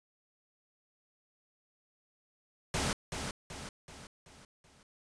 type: noise with echo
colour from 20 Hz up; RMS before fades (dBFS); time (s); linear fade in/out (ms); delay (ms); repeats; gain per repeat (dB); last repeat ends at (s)
pink; -32; 2.74-2.93; 2; 380; 5; -6; 4.83
effects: resampled to 22050 Hz